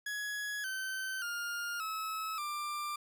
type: tone with pitch steps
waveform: 40% pulse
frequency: 1678 / 1538.7 / 1411 / 1293.9 / 1186.5 Hz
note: G#6 / G6 / F6 / E6 / D6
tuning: +17 / -33 / +17 / -33 / +17 cents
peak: -35 dBFS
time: 0.06-2.96 s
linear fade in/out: 5 ms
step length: 580 ms
effects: 11-bit